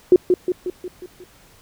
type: tone with echo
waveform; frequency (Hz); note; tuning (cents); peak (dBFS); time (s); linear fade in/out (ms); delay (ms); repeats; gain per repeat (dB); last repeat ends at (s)
sine; 362; F#4; -38; -6; 0.12-0.16; 2; 180; 6; -5; 1.24
effects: pink hiss -51 dBFS RMS until 1.61 s